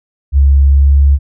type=tone with pitch glide; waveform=sine; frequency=69.3 to 70.02 Hz; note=C#2 to C#2; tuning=0 to +18 cents; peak=-4 dBFS; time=0.32-1.19 s; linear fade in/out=50 ms; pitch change=+18 cents; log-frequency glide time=0.68-0.99 s; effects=none